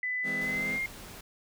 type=tone with pitch glide; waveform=sine; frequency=2000 to 2119 Hz; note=B6 to C7; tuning=+21 to +21 cents; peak=-29 dBFS; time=0.03-0.86 s; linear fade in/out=2 ms; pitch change=+100 cents; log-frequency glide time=0.4-0.75 s
type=chord; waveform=sawtooth; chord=E augmented; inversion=none; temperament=just; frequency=164.81 / 206 / 257.5 Hz; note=E3 / G#3 / B#3; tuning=0 / -14 / -28 cents; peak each=-39 / -36 / -37 dBFS; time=0.23-0.8 s; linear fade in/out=50 ms
type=noise; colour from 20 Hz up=pink; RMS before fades=-46 dBFS; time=0.41-1.21 s; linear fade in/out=5 ms
effects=none